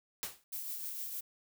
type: noise with exponential decay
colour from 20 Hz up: white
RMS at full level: -35 dBFS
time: 0.23-0.44 s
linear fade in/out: 0 ms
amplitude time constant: 44 ms
type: noise with tremolo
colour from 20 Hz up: violet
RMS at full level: -39 dBFS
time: 0.52-1.21 s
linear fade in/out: 10 ms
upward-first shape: triangle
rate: 6.5 Hz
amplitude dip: 40%
effects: none